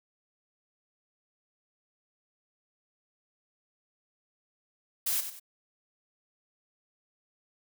blue noise with echo, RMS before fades -29 dBFS, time 5.06-5.21 s, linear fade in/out 10 ms, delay 94 ms, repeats 2, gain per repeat -9 dB, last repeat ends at 5.398 s, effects none

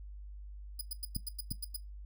10% pulse tone bursts, 4978 Hz, D#8, in tune, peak -29 dBFS, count 9, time 0.79-1.765 s, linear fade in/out 5 ms, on 23 ms, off 96 ms
clicks, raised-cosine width 5 ms, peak -26 dBFS, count 2, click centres 1.164 / 1.515 s
effects noise-tail reverb RT60 0.2 s tail -18 dB re dry + added 50 Hz sine -44 dBFS peak until 2.05 s

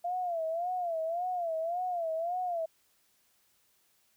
sine tone with vibrato, 686 Hz, F5, 31 cents flat, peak -30 dBFS, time 0.04-2.66 s, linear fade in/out 10 ms, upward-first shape sine, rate 1.8 Hz, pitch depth 120 cents each way, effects white hiss -70 dBFS RMS until 4.16 s

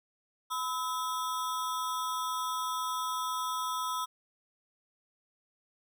square ring-modulated tone, 1151 Hz, D6, 35 cents flat, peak -29 dBFS, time 0.5-4.06 s, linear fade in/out 20 ms, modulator 145 Hz, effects none

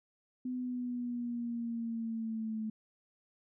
sine exponential sweep, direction down, 253.1 to 217.3 Hz, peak -34 dBFS, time 0.45-2.7 s, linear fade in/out 5 ms, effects none

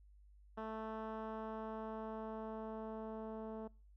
10% pulse tone with low-pass filter sweep, 220 Hz, A3, in tune, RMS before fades -45 dBFS, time 0.57-3.68 s, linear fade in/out 10 ms, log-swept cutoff 1400 to 610 Hz, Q 0.85, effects noise-tail reverb RT60 0.4 s tail -26 dB re dry + added 50 Hz sine -60 dBFS peak until 3.96 s

